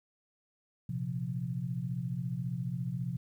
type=chord; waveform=sine; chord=Bb suspended second; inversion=none; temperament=just; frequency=116.54 / 131.11 / 174.81 Hz; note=Bb2 / C3 / F3; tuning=0 / +4 / +2 cents; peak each=-40 / -35 / -37 dBFS; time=0.89-3.17 s; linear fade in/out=5 ms; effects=11-bit